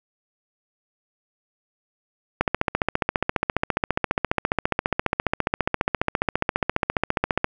click train, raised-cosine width 0.5 ms, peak -4 dBFS, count 75, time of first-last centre 2.41-7.444 s, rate 14.7 Hz, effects none

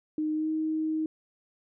sine tone with pitch glide, 308.3 to 314.2 Hz, D#4 to D#4, -16 to +17 cents, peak -26 dBFS, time 0.18-1.06 s, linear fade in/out 2 ms, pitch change +33 cents, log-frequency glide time 0.33-0.49 s, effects none

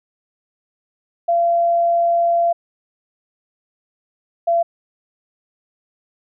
sine tone pair in turn, 684 / 679.7 Hz, F5 / F5, -36 / -47 cents, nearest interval unison, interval 11 cents, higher first, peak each -13 / -13 dBFS, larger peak neither, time 1.28-2.53 / 4.47-4.63 s, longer first, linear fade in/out 10 ms, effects none

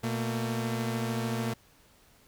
sawtooth tone pair together, 119.88 / 226.3 Hz, A#2 / A3, +49 / +49 cents, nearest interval major seventh, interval 1100 cents, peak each -28 dBFS, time 0.03-1.54 s, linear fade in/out 10 ms, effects pink hiss -61 dBFS RMS until 2.27 s

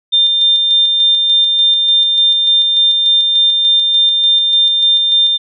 sine tone with tremolo, 3600 Hz, A7, 39 cents sharp, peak -7 dBFS, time 0.12-5.38 s, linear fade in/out 20 ms, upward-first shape square, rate 3.4 Hz, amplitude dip 30%, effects none

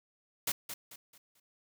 white noise with echo, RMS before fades -32 dBFS, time 0.47-0.52 s, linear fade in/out 5 ms, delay 220 ms, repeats 4, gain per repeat -9 dB, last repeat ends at 1.4 s, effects none

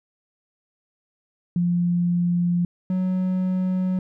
sine / triangle tone pair in turn, 174.61 / 185.07 Hz, F3 / F#3, 0 / +1 cents, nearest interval minor second, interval 101 cents, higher second, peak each -18 dBFS, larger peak neither, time 1.56-2.65 / 2.9-3.99 s, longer neither, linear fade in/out 2 ms, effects none

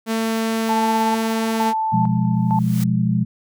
sawtooth tone, 224.2 Hz, A3, 33 cents sharp, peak -15 dBFS, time 0.06-1.74 s, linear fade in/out 50 ms
sine tone with tremolo, 880 Hz, A5, in tune, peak -18 dBFS, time 0.69-2.59 s, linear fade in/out 2 ms, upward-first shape square, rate 1.1 Hz, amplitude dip 75%
sine chord, F diminished, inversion second, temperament equal, 123.47 / 174.61 / 207.7 Hz, Cb3 / F3 / Ab3, 0 / 0 / 0 cents, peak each -20 dBFS, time 1.92-3.25 s, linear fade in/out 20 ms
white noise with exponential growth, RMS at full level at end -31 dBFS, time 2.33-2.84 s, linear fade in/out 5 ms, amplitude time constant 110 ms
effects none

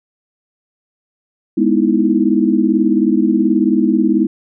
sine chord, E major seventh, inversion first, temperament equal, 207.7 / 246.9 / 311.1 / 329.6 Hz, G#3 / B3 / D#4 / E4, 0 / 0 / 0 / 0 cents, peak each -16 dBFS, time 1.57-4.27 s, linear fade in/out 10 ms, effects none

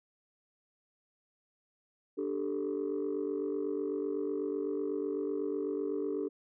sine chord, D suspended fourth, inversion none, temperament equal, 293.7 / 392 / 440 Hz, D4 / G4 / A4, 0 / 0 / 0 cents, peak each -35 / -34 / -35 dBFS, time 2.17-6.29 s, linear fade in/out 20 ms, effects tanh soft clip ceiling -26 dBFS

